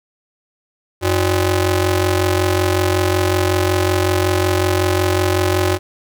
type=ring-modulated tone; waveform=sawtooth; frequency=228.6 Hz; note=A#3; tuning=34 cents flat; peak=-7 dBFS; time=1.01-5.79 s; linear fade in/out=50 ms; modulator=137 Hz; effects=none